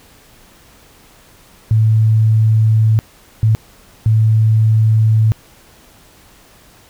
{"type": "tone bursts at uneven times", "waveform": "sine", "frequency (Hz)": 110, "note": "A2", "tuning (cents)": 0, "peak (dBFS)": -8, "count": 3, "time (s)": [[1.71, 2.99], [3.43, 3.55], [4.06, 5.32]], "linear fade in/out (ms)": 0, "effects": ["pink hiss -46 dBFS RMS until 6.89 s"]}